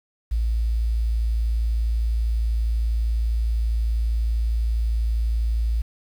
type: tone with quantisation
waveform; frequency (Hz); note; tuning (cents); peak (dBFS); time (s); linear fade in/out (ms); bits
sine; 56.2; A1; +37; -19; 0.31-5.82; 10; 8
effects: none